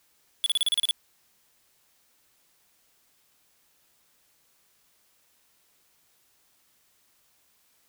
square tone bursts, 3419 Hz, G#7, 50 cents sharp, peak -21 dBFS, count 9, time 0.44-0.91 s, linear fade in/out 0 ms, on 22 ms, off 34 ms, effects white hiss -66 dBFS RMS until 7.88 s

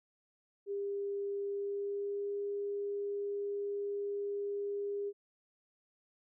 sine tone with pitch glide, 401.1 to 404.8 Hz, G4 to G#4, +40 to -44 cents, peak -34 dBFS, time 0.66-5.13 s, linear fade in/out 50 ms, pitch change +16 cents, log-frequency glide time 1.46-2.36 s, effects none

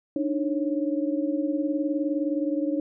sine tone cluster, 292.7 / 312.1 / 548 Hz, D4 / D#4 / C#5, -6 / +5 / -20 cents, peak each -26 / -28 / -31 dBFS, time 0.16-2.8 s, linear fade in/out 2 ms, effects none

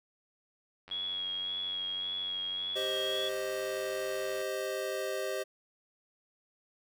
click train, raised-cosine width 0.3 ms, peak -34 dBFS, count 329, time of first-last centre 0.88-4.414 s, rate 92.8 Hz
sine tone with vibrato, 3322 Hz, G#7, in tune, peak -33 dBFS, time 0.91-3.29 s, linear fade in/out 5 ms, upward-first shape sine, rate 1.8 Hz, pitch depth 26 cents each way
square chord, C minor, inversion second, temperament equal, 392 / 523.3 / 622.3 Hz, G4 / C5 / Eb5, 0 / 0 / 0 cents, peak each -38 dBFS, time 2.75-5.44 s, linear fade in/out 20 ms
effects none

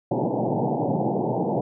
pink band-pass noise, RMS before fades -24 dBFS, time 0.11-1.61 s, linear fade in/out 5 ms, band 120 to 900 Hz, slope 96 dB/octave, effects none

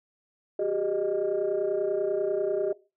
sine tone cluster, 375.6 / 405.8 / 618 Hz, F#4 / G#4 / D#5, +26 / -40 / -12 cents, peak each -28 dBFS, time 0.59-2.73 s, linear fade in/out 5 ms, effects noise-tail reverb RT60 0.3 s tail -21 dB re dry + tanh soft clip ceiling -18 dBFS

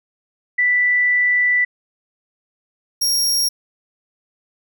sine / sawtooth tone pair in turn, 1975.5 / 5588 Hz, B6 / F8, 0 / 0 cents, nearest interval octave + tritone, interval 1800 cents, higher second, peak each -13 / -13 dBFS, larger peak neither, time 0.58-1.65 / 3.01-3.49 s, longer first, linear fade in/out 10 ms, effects none

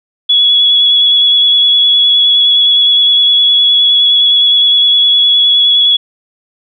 sine tone with vibrato, 3378 Hz, G#7, 29 cents sharp, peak -5 dBFS, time 0.29-5.97 s, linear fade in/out 10 ms, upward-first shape square, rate 9.7 Hz, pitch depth 10 cents each way, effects none

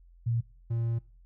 sine / triangle tone pair in turn, 116.54 / 115.8 Hz, A#2 / A#2, 0 / -11 cents, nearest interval unison, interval 11 cents, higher first, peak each -25 dBFS, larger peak neither, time 0.26-0.41 / 0.7-0.99 s, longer second, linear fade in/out 10 ms, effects noise-tail reverb RT60 0.4 s tail -21 dB re dry + added 43 Hz sine -53 dBFS peak until 1.25 s

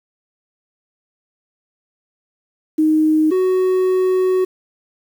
sine / triangle tone pair in turn, 311.1 / 371.5 Hz, D#4 / F#4, 0 / +7 cents, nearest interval minor third, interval 307 cents, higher second, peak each -11 dBFS, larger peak neither, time 2.78-3.31 / 3.31-4.45 s, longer second, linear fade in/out 10 ms, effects 7-bit

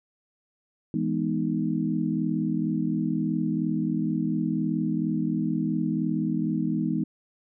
sine chord, E major seventh, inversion none, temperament equal, 164.81 / 207.7 / 246.9 / 311.1 Hz, E3 / G#3 / B3 / D#4, 0 / 0 / 0 / 0 cents, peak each -29 dBFS, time 0.94-7.04 s, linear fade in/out 2 ms, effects none

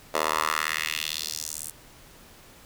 10% pulse tone with high-pass filter sweep, 77.78 Hz, D#2, in tune, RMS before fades -29 dBFS, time 0.14-1.71 s, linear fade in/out 5 ms, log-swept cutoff 650 to 9500 Hz, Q 2, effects pink hiss -51 dBFS RMS until 2.65 s

